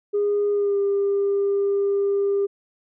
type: tone with pitch glide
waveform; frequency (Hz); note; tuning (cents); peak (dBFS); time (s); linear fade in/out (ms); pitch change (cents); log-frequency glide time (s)
sine; 410 to 399.5; G#4 to G4; -22 to +33; -17; 0.13-2.47; 20; -45; 0.52-0.78
effects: tanh soft clip ceiling -15 dBFS